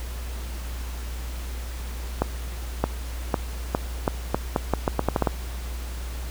accelerating click train, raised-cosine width 1 ms, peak -6 dBFS, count 14, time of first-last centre 2.22-5.272 s, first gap 620 ms, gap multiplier 0.81, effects added 60 Hz sine -30 dBFS peak until 6.3 s + pink hiss -41 dBFS RMS until 6.3 s

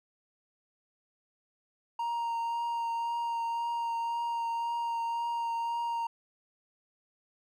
triangle tone with vibrato, 932.3 Hz, A#5, in tune, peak -28 dBFS, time 1.99-6.07 s, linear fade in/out 5 ms, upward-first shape triangle, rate 1.9 Hz, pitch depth 15 cents each way, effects none

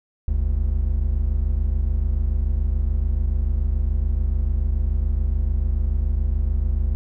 triangle tone pair together, 45.95 / 72.9 Hz, F#1 / D2, -11 / -12 cents, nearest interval minor sixth, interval 799 cents, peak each -19 dBFS, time 0.28-6.95 s, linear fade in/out 0 ms, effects none

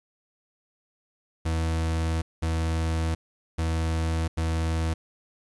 40% pulse tone bursts at uneven times, 81.2 Hz, E2, 26 cents flat, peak -23 dBFS, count 4, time 1.45-2.22 / 2.42-3.15 / 3.58-4.28 / 4.37-4.94 s, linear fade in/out 10 ms, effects resampled to 24000 Hz + 10-bit

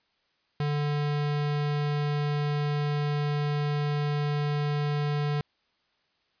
square tone, 146.83 Hz, D3, in tune, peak -26 dBFS, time 0.6-5.41 s, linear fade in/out 2 ms, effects white hiss -71 dBFS RMS until 6.4 s + resampled to 11025 Hz

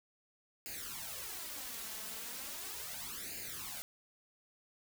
white noise with flanger, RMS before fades -44 dBFS, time 0.66-3.82 s, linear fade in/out 0 ms, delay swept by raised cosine 0.43 to 4.63 ms, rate 0.37 Hz, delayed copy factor +0.8, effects none

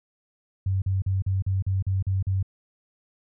sine tone bursts, 95.7 Hz, G2, 41 cents flat, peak -21 dBFS, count 9, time 0.66-2.428 s, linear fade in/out 5 ms, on 160 ms, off 41 ms, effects none

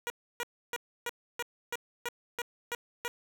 10% pulse tone bursts, 478.6 Hz, A#4, 46 cents sharp, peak -24 dBFS, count 10, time 0.07-3.08 s, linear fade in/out 0 ms, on 31 ms, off 300 ms, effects none

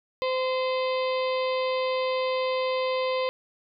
harmonic tone with a mistuned harmonic, 516 Hz, C5, 24 cents flat, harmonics 1 / 2 / 4 / 5 / 6 / 7 / 8 / 9, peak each -25 / -31 / -37 / -39 / -41 / -42 / -43 / -44 dBFS, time 0.22-3.29 s, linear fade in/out 0 ms, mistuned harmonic 9, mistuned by +31 cents, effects none

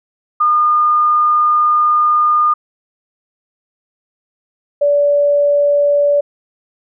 sine tone pair in turn, 1216 / 577 Hz, D#6 / D5, -40 / -31 cents, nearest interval octave + minor second, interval 1291 cents, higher first, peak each -9 dBFS, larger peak neither, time 0.4-2.54 / 4.81-6.21 s, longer first, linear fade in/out 10 ms, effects none

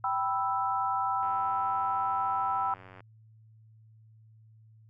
sine chord, E minor, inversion first, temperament equal with one note detuned, 781.3 / 987.8 / 1318.5 Hz, G5 / B5 / E6, -6 / 0 / 0 cents, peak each -31 dBFS, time 0.04-2.74 s, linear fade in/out 2 ms
click train, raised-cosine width 0.5 ms, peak -34 dBFS, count 167, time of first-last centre 1.23-3.005 s, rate 93.5 Hz
effects added 110 Hz sine -54 dBFS peak until 4.89 s

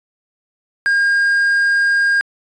triangle tone with quantisation, 1616 Hz, G#6, 48 cents flat, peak -10 dBFS, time 0.86-2.21 s, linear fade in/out 0 ms, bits 6, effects resampled to 22050 Hz

